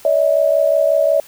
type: tone pair together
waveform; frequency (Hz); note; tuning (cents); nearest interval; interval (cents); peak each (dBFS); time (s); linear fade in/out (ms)
sine; 573.5 / 639; D5 / D#5; -41 / +46; major second; 187; -14; 0.05-1.2; 2
effects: white hiss -43 dBFS RMS until 1.27 s